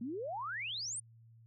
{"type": "exponential sweep", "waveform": "sine", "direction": "up", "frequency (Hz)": [220, 9397], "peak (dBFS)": -37, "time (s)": [0.01, 1], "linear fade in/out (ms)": 5, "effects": ["added 114 Hz sine -57 dBFS peak until 1.46 s"]}